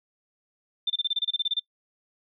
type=tone bursts; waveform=sine; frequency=3569 Hz; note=A7; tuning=24 cents sharp; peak=-22 dBFS; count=13; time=0.87-1.596 s; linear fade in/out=5 ms; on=30 ms; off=28 ms; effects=noise-tail reverb RT60 0.1 s tail -23 dB re dry